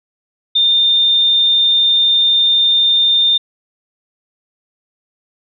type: tone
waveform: sine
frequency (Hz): 3616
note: A7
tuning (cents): +47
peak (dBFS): -9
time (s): 0.55-3.38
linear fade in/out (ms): 10
effects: none